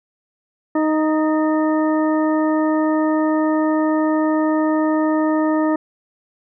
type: harmonic tone with a mistuned harmonic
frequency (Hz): 311.1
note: D#4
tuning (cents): 0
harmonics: 1 / 2 / 3 / 4 / 6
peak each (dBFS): -16 / -22 / -26 / -28 / -32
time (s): 0.75-5.76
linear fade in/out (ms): 5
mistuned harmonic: 6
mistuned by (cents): -42
effects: none